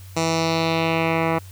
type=tone with low-pass filter sweep; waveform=10% pulse; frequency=163.6 Hz; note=E3; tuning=13 cents flat; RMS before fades=-21 dBFS; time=0.16-1.39 s; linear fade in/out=10 ms; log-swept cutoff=7000 to 1700 Hz; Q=2.1; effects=added 94 Hz sine -38 dBFS peak until 1.51 s + white hiss -49 dBFS RMS until 1.51 s